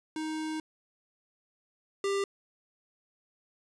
square tone pair in turn, 313 / 396.3 Hz, D#4 / G4, +10 / +19 cents, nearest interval major third, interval 409 cents, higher second, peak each -33 / -28 dBFS, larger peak second, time 0.16-0.6 / 2.04-2.24 s, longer first, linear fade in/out 2 ms, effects resampled to 22050 Hz

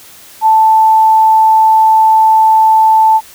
sine tone, 880 Hz, A5, in tune, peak -4 dBFS, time 0.41-3.21 s, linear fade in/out 50 ms, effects white hiss -37 dBFS RMS until 3.34 s

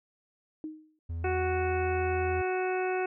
sine tone with exponential decay, 311.1 Hz, D#4, in tune, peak -32 dBFS, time 0.64-0.99 s, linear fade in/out 1 ms, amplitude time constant 74 ms
triangle tone, 83.4 Hz, E2, 21 cents sharp, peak -30 dBFS, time 1.09-2.42 s, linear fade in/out 10 ms
harmonic tone, 370 Hz, F#4, in tune, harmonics 1 / 2 / 3 / 4 / 5 / 6 / 7, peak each -29 / -33 / -43 / -38 / -45 / -44 / -40 dBFS, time 1.24-3.06 s, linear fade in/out 5 ms
effects none

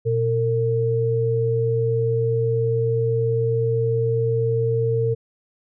sine tone pair together, 119.37 / 454.6 Hz, A#2 / A#4, +42 / -43 cents, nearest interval octave + major seventh, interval 2315 cents, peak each -21 / -20 dBFS, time 0.05-5.15 s, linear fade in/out 20 ms, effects none

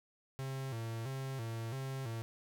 45% pulse tone with vibrato, 123.47 Hz, B2, in tune, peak -38 dBFS, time 0.39-2.22 s, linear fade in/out 0 ms, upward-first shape square, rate 1.5 Hz, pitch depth 140 cents each way, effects 12-bit

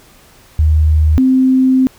sine tone pair in turn, 77.4 / 260.3 Hz, D#2 / C4, -9 / -9 cents, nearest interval octave + major sixth, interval 2100 cents, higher second, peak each -7 dBFS, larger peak neither, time 0.59-1.18 / 1.18-1.87 s, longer second, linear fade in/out 0 ms, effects pink hiss -45 dBFS RMS until 1.98 s

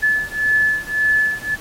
sine beating tone pair, 1728 / 1729.8 Hz, A6 / A6, -32 / -30 cents, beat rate 1.8 Hz, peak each -18 / -18 dBFS, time 0.02-1.56 s, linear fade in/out 20 ms, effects pink hiss -38 dBFS RMS until 1.6 s + AAC 48 kbps

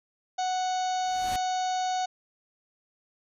harmonic tone, 740 Hz, F#5, in tune, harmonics 1 / 2 / 3 / 4 / 5 / 6 / 7 / 8 / 9, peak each -26 / -42 / -47 / -45 / -42 / -43 / -53 / -45 / -44 dBFS, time 0.38-2.06 s, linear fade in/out 10 ms
pink noise with exponential growth, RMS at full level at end -34 dBFS, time 0.93-1.36 s, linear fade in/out 2 ms, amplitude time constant 93 ms
effects resampled to 32000 Hz

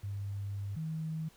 sine tone pair in turn, 100 / 158.74 Hz, G2 / D#3, +35 / +35 cents, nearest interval minor sixth, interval 800 cents, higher second, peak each -35 / -34 dBFS, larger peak second, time 0.03-0.76 / 0.76-1.29 s, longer first, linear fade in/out 10 ms, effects pink hiss -62 dBFS RMS until 1.36 s

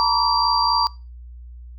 sine tone cluster, 906 / 970 / 1149 / 4718 Hz, A#5 / B5 / D6 / D8, -50 / -31 / -38 / +7 cents, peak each -21 dBFS, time 0-0.87 s, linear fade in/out 0 ms, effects noise-tail reverb RT60 0.3 s tail -24 dB re dry + added 60 Hz sine -36 dBFS peak until 1.78 s

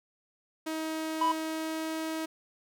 sawtooth tone with pitch glide, 317.2 to 319.2 Hz, D#4 to D#4, +33 to +44 cents, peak -28 dBFS, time 0.66-2.26 s, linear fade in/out 10 ms, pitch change +11 cents, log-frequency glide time 1.17-2 s
triangle tone, 987.8 Hz, B5, in tune, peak -22 dBFS, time 1.21-1.32 s, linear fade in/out 5 ms
effects none

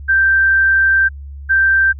sine tone pair in turn, 1568 / 1568 Hz, G6 / G6, 0 / 0 cents, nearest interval unison, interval 0 cents, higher neither, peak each -9 dBFS, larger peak neither, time 0.08-1.09 / 1.49-1.93 s, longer first, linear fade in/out 20 ms, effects added 70 Hz sine -28 dBFS peak until 1.99 s

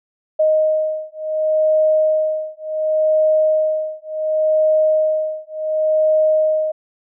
sine beating tone pair, 622.3 / 622.99 Hz, D#5 / D#5, 0 / +2 cents, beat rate 0.69 Hz, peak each -17 / -17 dBFS, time 0.39-6.72 s, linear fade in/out 10 ms, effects none

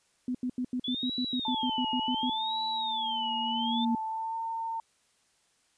sine tone bursts, 250.4 Hz, B3, 24 cents sharp, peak -28 dBFS, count 14, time 0.28-2.297 s, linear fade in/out 2 ms, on 67 ms, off 83 ms
sine tone with vibrato, 3365 Hz, G#7, 22 cents sharp, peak -32 dBFS, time 0.84-3.85 s, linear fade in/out 5 ms, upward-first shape sine, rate 0.69 Hz, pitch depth 270 cents each way
sine tone with pitch glide, 880 to 906.8 Hz, A5 to A#5, 0 to -48 cents, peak -31 dBFS, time 1.45-4.8 s, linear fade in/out 2 ms, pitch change +52 cents, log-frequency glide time 4.03-4.39 s
sine tone with exponential growth, 233.1 Hz, A#3, in tune, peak -24 dBFS, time 2.2-3.95 s, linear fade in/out 2 ms, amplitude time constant 380 ms
effects white hiss -69 dBFS RMS until 5.77 s + resampled to 22050 Hz

